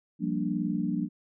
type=chord; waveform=sine; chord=G minor seventh; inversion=third; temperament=equal; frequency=174.61 / 196 / 233.1 / 293.7 Hz; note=F3 / G3 / Bb3 / D4; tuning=0 / 0 / 0 / 0 cents; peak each=-32 dBFS; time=0.19-1.09 s; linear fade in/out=50 ms; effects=none